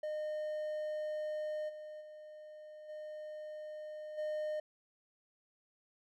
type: tone with level steps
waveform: triangle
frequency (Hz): 611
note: D#5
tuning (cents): -32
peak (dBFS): -34 / -43 / -47 / -41 / -33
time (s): 0.03-4.6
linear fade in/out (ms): 5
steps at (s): 1.68 / 2 / 2.88 / 4.17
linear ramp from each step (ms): 20
effects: none